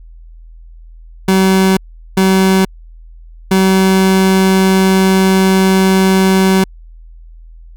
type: tone bursts at uneven times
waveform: 30% pulse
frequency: 190 Hz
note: F#3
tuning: 46 cents sharp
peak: -5 dBFS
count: 3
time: 1.28-1.77 / 2.17-2.65 / 3.51-6.64 s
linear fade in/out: 5 ms
effects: added 41 Hz sine -33 dBFS peak until 7.76 s